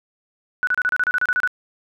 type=tone bursts; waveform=sine; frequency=1480 Hz; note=F#6; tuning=in tune; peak=-16 dBFS; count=12; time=0.63-1.475 s; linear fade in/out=0 ms; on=42 ms; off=31 ms; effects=none